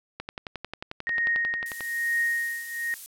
click train, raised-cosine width 0.3 ms, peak -18 dBFS, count 19, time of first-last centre 0.2-1.807 s, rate 11.2 Hz
sine tone with tremolo, 1864.7 Hz, A#6, in tune, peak -21 dBFS, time 1.07-2.94 s, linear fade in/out 0 ms, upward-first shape triangle, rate 1.1 Hz, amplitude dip 85%
violet noise, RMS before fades -36 dBFS, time 1.66-3.06 s, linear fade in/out 0 ms
effects low-pass 12000 Hz 12 dB/octave

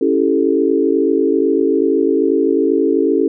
sine chord, A dominant seventh, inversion first, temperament equal, 277.2 / 329.6 / 392 / 440 Hz, C#4 / E4 / G4 / A4, 0 / 0 / 0 / 0 cents, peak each -17 dBFS, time 0.01-3.28 s, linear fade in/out 5 ms, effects none

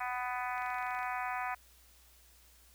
harmonic tone, 248.9 Hz, B3, 14 cents sharp, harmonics 3 / 4 / 5 / 6 / 7 / 8 / 9 / 10, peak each -38 / -40 / -42 / -44 / -45 / -46 / -47 / -48 dBFS, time 0-1.55 s, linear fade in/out 10 ms
click train, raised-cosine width 0.2 ms, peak -37 dBFS, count 12, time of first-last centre 0.58-1.031 s, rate 24.4 Hz
effects added 60 Hz sine -63 dBFS peak until 2.74 s + white hiss -63 dBFS RMS until 2.74 s

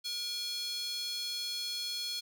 square tone with high-pass filter, 477.7 Hz, A#4, 42 cents sharp, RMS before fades -37 dBFS, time 0.04-2.21 s, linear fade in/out 20 ms, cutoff 3900 Hz, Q 8.2, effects none

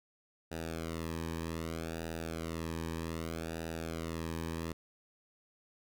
sawtooth tone with flanger, 81.9 Hz, E2, 11 cents flat, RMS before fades -39 dBFS, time 0.51-4.73 s, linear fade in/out 10 ms, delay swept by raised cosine 0.92 to 1.45 ms, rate 0.64 Hz, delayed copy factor -0.95, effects none

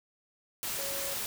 sine tone in noise, 553 Hz, C#5, 4 cents flat, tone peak -40 dBFS, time 0.79-1.14 s, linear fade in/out 0 ms, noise white, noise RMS -35 dBFS, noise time 0.63-1.26 s, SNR -8 dB, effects none

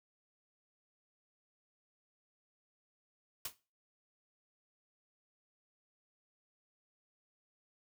white noise with exponential decay, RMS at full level -34 dBFS, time 3.45-3.55 s, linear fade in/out 5 ms, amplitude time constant 20 ms, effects noise-tail reverb RT60 0.3 s tail -17 dB re dry

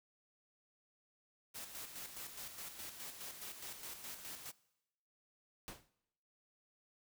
white noise with tremolo, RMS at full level -47 dBFS, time 1.54-4.52 s, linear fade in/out 20 ms, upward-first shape square, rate 4.8 Hz, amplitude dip 50%
pink noise with exponential decay, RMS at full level -44 dBFS, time 5.68-5.9 s, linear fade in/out 0 ms, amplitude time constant 46 ms
effects noise-tail reverb RT60 0.9 s tail -21 dB re dry

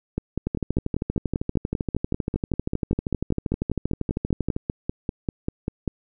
two click trains, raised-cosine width 3 ms, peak -11 / -11 dBFS, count 53 / 30, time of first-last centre 0.47-4.564 / 0.18-5.877 s, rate 12.7 / 5.09 Hz, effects none

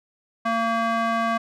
square tone with band-pass filter, 228.3 Hz, A#3, 36 cents flat, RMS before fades -23 dBFS, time 0.45-1.38 s, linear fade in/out 10 ms, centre 1100 Hz, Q 1.5, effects none

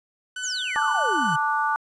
30% pulse tone, 1498 Hz, F#6, 21 cents sharp, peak -27 dBFS, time 0.36-1.36 s, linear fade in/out 5 ms
sine exponential sweep, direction down, 7770 to 135.9 Hz, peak -27 dBFS, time 0.42-1.37 s, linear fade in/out 20 ms
harmonic tone, 293.7 Hz, D4, in tune, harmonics 3 / 4 / 5, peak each -24 / -25 / -26 dBFS, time 0.76-1.76 s, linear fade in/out 0 ms
effects resampled to 24000 Hz + 9-bit

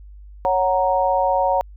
sine chord, F# major, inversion second, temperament equal, 554.4 / 740 / 932.3 Hz, C#5 / F#5 / A#5, 0 / 0 / 0 cents, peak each -20 dBFS, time 0.45-1.61 s, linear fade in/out 0 ms, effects added 50 Hz sine -38 dBFS peak until 1.76 s

